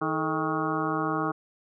harmonic tone with a mistuned harmonic, 158 Hz, D#3, 27 cents sharp, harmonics 1 / 2 / 3 / 4 / 5 / 6 / 7 / 8 / 9, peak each -35 / -30 / -34 / -38 / -34 / -43 / -32 / -33 / -37 dBFS, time 0.01-1.32 s, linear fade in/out 10 ms, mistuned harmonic 3, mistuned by -120 cents, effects none

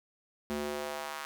square tone with high-pass filter sweep, 73.42 Hz, D2, in tune, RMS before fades -37 dBFS, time 0.5-1.25 s, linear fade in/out 0 ms, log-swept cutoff 240 to 1200 Hz, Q 1.5, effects none

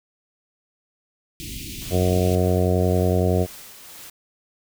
pink band-stop noise, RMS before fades -34 dBFS, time 1.4-2.35 s, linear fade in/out 0 ms, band 350 to 2300 Hz, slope 48 dB/octave
white noise with tremolo, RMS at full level -40 dBFS, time 1.81-4.1 s, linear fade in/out 5 ms, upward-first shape triangle, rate 1.9 Hz, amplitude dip 40%
harmonic tone, 91 Hz, F#2, 28 cents flat, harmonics 1 / 2 / 3 / 4 / 5 / 6 / 7 / 8, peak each -20 / -24 / -29 / -26 / -25 / -29 / -27 / -32 dBFS, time 1.9-3.47 s, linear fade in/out 50 ms
effects none

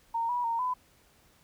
sine tone with pitch steps, 921 / 974 / 923 / 1004 Hz, A#5 / B5 / A#5 / B5, -21 / -24 / -17 / +28 cents, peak -27 dBFS, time 0.14-0.74 s, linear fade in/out 10 ms, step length 150 ms, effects pink hiss -63 dBFS RMS until 1.43 s

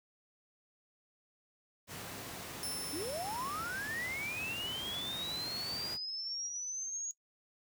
pink noise, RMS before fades -44 dBFS, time 1.87-5.98 s, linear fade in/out 50 ms
15% pulse tone with exponential decay, 5330 Hz, E8, 18 cents sharp, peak -31 dBFS, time 2.63-5.16 s, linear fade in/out 1 ms, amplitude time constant 550 ms
sine linear sweep, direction up, 277.2 to 6700 Hz, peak -37 dBFS, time 2.93-7.11 s, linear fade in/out 0 ms
effects noise-tail reverb RT60 0.1 s tail -17 dB re dry + high-pass 100 Hz 12 dB/octave

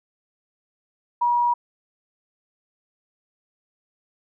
sine tone, 960 Hz, B5, 49 cents flat, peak -17 dBFS, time 1.21-1.54 s, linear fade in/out 10 ms, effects none

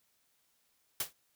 white noise with exponential decay, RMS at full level -29 dBFS, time 1-1.13 s, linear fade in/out 5 ms, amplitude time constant 27 ms, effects white hiss -74 dBFS RMS until 1.35 s

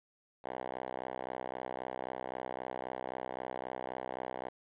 5% pulse tone with band-pass filter, 63.8 Hz, C2, 43 cents flat, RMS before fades -41 dBFS, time 0.44-4.49 s, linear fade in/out 5 ms, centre 800 Hz, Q 1.3, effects resampled to 8000 Hz + 10-bit

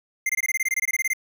square tone bursts, 2093 Hz, C7, in tune, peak -21 dBFS, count 16, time 0.26-1.134 s, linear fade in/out 5 ms, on 34 ms, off 22 ms, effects none

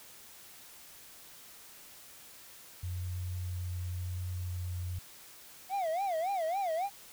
sine tone, 89.9 Hz, F#2, 49 cents flat, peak -34 dBFS, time 2.83-4.99 s, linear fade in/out 5 ms
triangle tone with vibrato, 713 Hz, F5, 36 cents sharp, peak -28 dBFS, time 5.69-6.9 s, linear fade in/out 50 ms, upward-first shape sine, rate 3.6 Hz, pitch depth 210 cents each way
effects white hiss -53 dBFS RMS until 7.12 s

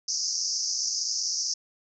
pink band-pass noise, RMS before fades -29 dBFS, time 0.08-1.54 s, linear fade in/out 5 ms, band 4900 to 6400 Hz, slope 96 dB/octave, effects none

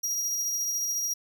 40% pulse tone with tremolo, 5710 Hz, F8, 37 cents sharp, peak -25 dBFS, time 0.03-1.14 s, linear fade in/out 10 ms, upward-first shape sine, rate 14 Hz, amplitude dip 25%, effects none

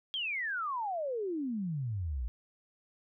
sine exponential sweep, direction down, 3300 to 55 Hz, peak -32 dBFS, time 0.14-2.28 s, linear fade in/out 0 ms, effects none

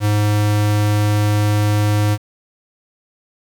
square tone, 104.6 Hz, G#2, 13 cents sharp, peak -14 dBFS, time 0-2.18 s, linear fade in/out 50 ms, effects 7-bit

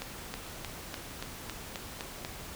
accelerating click train, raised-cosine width 0.2 ms, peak -19 dBFS, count 9, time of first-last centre 0.02-2.249 s, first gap 320 ms, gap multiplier 0.96, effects pink hiss -44 dBFS RMS until 2.55 s

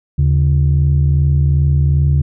sine tone pair together, 77.78 / 140.36 Hz, D#2 / C#3, 0 / +22 cents, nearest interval minor seventh, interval 1022 cents, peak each -11 dBFS, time 0.18-2.22 s, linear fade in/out 10 ms, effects tanh soft clip ceiling -5 dBFS

